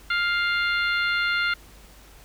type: harmonic tone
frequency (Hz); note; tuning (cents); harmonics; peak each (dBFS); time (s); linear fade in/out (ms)
700; F5; +4; 2 / 3 / 4 / 5 / 6; -23 / -27 / -32 / -34 / -34; 0.1-1.54; 5
effects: added 50 Hz sine -49 dBFS peak until 2.24 s + pink hiss -51 dBFS RMS until 2.24 s